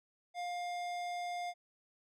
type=tone with tanh clipping; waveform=sine; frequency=706 Hz; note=F5; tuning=19 cents sharp; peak=-39 dBFS; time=0.34-1.54 s; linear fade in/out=50 ms; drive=18 dB; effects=none